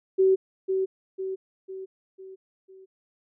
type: tone with echo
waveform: sine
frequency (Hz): 380.6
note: F#4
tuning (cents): +49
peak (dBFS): -16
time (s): 0.18-0.36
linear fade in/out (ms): 20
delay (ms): 500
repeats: 5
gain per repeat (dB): -6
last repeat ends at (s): 2.86
effects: none